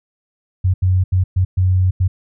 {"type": "tone bursts at uneven times", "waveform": "sine", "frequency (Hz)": 92.5, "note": "F#2", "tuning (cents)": 0, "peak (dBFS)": -11, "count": 6, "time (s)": [[0.64, 0.74], [0.82, 1.04], [1.12, 1.24], [1.36, 1.45], [1.57, 1.91], [2, 2.08]], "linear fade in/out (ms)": 10, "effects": []}